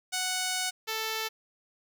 5% pulse tone pair in turn, 740 / 441.3 Hz, F#5 / A4, 0 / +5 cents, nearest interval major sixth, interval 895 cents, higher first, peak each -17 / -19 dBFS, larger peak first, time 0.12-0.71 / 0.87-1.29 s, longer first, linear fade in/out 20 ms, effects none

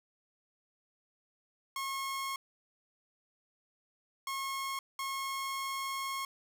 sawtooth tone bursts at uneven times, 1085 Hz, C#6, 37 cents flat, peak -31 dBFS, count 3, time 1.76-2.36 / 4.27-4.79 / 4.99-6.25 s, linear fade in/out 2 ms, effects none

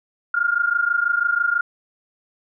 sine tone pair together, 1396.9 / 1423 Hz, F6 / F6, 0 / +32 cents, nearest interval unison, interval 32 cents, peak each -20 dBFS, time 0.34-1.61 s, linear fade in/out 5 ms, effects none

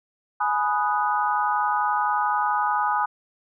sine chord, G# minor seventh, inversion none, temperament equal with one note detuned, 836.4 / 987.8 / 1244.5 / 1480 Hz, G#5 / B5 / D#6 / F#6, +12 / 0 / 0 / 0 cents, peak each -24 / -26 / -25 / -30 dBFS, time 0.4-3.06 s, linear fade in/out 10 ms, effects none

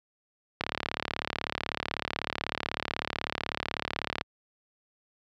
click train, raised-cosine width 0.3 ms, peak -12 dBFS, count 131, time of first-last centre 0.61-4.211 s, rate 36.1 Hz, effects high-pass 60 Hz 12 dB/octave

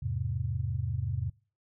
sine chord, E augmented, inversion none, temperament just, 82.41 / 103.01 / 128.76 Hz, E2 / G#2 / B#2, 0 / -14 / -27 cents, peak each -35 / -33 / -33 dBFS, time 0.02-1.3 s, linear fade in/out 10 ms, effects noise-tail reverb RT60 0.4 s tail -26 dB re dry

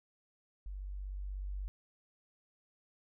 sine tone with level ramp, 48.23 Hz, G1, 27 cents flat, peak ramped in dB -40 to -36 dBFS, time 0.66-1.68 s, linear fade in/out 0 ms, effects none

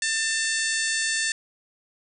harmonic tone, 893 Hz, A5, 25 cents sharp, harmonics 2 / 3 / 4 / 5 / 6 / 7 / 8 / 9 / 10, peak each -26 / -34 / -34 / -32 / -36 / -34 / -33 / -34 / -35 dBFS, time 0.02-1.32 s, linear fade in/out 2 ms, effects none

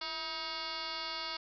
sine tone with frequency modulation, 2821 Hz, F7, 17 cents sharp, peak -36 dBFS, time 0.01-1.37 s, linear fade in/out 5 ms, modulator 310 Hz, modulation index 6.8, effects none

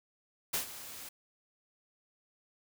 white noise with ADSR envelope, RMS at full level -31 dBFS, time 0.53-1.09 s, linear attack 12 ms, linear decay 110 ms, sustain -15 dB, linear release 5 ms, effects none

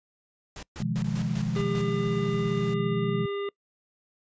pink noise bursts, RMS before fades -40 dBFS, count 7, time 0.56-1.816 s, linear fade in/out 2 ms, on 68 ms, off 130 ms
sine chord, F half-diminished seventh, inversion second, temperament just, 125.72 / 157.15 / 174.61 / 209.5 Hz, Cb3 / Eb3 / F3 / Ab3, +31 / +18 / 0 / +15 cents, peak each -31 dBFS, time 0.8-3.26 s, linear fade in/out 5 ms
pink noise, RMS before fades -45 dBFS, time 1.04-2.74 s, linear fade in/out 5 ms
harmonic tone, 401.8 Hz, G4, 43 cents sharp, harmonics 1 / 3 / 5 / 7 / 9, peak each -29 / -39 / -43 / -46 / -48 dBFS, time 1.56-3.49 s, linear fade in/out 2 ms
effects noise-tail reverb RT60 0.1 s tail -24 dB re dry + resampled to 16000 Hz

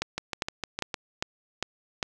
two click trains, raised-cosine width 0.2 ms, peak -13 / -10 dBFS, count 6 / 6, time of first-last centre 0.18-0.942 / 0.02-2.028 s, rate 6.56 / 2.49 Hz, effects none

